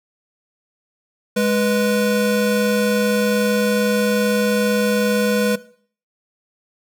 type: tone pair together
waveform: square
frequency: 207.7 / 492.1 Hz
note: G#3 / B4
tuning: 0 / -6 cents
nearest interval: octave + minor third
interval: 1494 cents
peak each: -19 dBFS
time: 1.36-5.56 s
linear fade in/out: 10 ms
effects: noise-tail reverb RT60 0.5 s tail -18 dB re dry